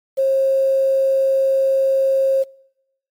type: tone with quantisation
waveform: sine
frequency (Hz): 537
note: C5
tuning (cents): +45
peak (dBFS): -13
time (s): 0.17-2.44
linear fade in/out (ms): 20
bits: 7
effects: noise-tail reverb RT60 0.9 s tail -26 dB re dry + MP3 96 kbps